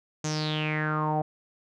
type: tone with low-pass filter sweep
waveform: sawtooth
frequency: 153.8 Hz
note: D#3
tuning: 20 cents flat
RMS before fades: -28 dBFS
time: 0.24-1.22 s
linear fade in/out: 5 ms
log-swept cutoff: 6700 to 690 Hz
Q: 7.4
effects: none